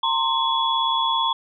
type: tone cluster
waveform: sine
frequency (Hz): 915 / 1053 / 3382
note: A#5 / C6 / G#7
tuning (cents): -32 / +11 / +31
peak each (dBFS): -23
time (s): 0.03-1.33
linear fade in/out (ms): 5
effects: none